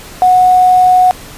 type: tone with quantisation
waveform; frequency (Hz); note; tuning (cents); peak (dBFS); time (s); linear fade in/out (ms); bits
sine; 734; F#5; -14; -4; 0.22-1.11; 0; 5
effects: pink hiss -32 dBFS RMS until 1.37 s + resampled to 32000 Hz